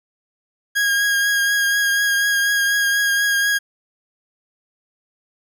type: tone with vibrato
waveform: 40% pulse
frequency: 1635 Hz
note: G#6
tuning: 28 cents flat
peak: -15 dBFS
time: 0.75-3.59 s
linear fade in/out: 20 ms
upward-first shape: triangle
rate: 4.1 Hz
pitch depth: 23 cents each way
effects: none